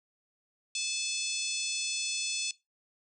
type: harmonic tone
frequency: 867 Hz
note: A5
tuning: 26 cents flat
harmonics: 3 / 4 / 5 / 6 / 7 / 8 / 9 / 10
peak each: -37 / -38 / -39 / -40 / -40 / -41 / -42 / -42 dBFS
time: 0.75-2.51 s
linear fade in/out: 2 ms
effects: noise-tail reverb RT60 0.2 s tail -18 dB re dry